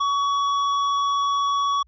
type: tone with hard clipping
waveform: sine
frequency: 1127 Hz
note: C#6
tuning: 28 cents sharp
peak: -21 dBFS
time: 0-1.83 s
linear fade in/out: 10 ms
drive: 8 dB
effects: added 60 Hz sine -55 dBFS peak until 1.87 s + resampled to 16000 Hz